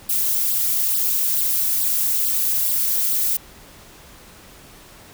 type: noise with flanger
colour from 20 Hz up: violet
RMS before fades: -20 dBFS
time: 0.09-3.37 s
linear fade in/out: 5 ms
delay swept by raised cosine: 0.22 to 4.52 ms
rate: 2.3 Hz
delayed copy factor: +0.85
effects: pink hiss -45 dBFS RMS until 5.13 s